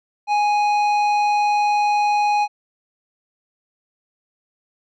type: tone with tanh clipping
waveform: sine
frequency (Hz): 830.6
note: G#5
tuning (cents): 0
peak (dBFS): -17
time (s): 0.27-2.48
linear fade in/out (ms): 50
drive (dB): 11
effects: none